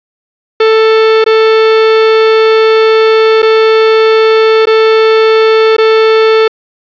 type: tone with dropouts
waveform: 45% pulse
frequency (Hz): 441.9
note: A4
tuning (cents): +7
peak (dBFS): -4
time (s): 0.6-6.48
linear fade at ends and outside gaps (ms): 5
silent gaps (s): 1.242-1.262 / 3.421-3.427 / 4.656-4.67 / 5.767-5.782
effects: resampled to 11025 Hz + 7-bit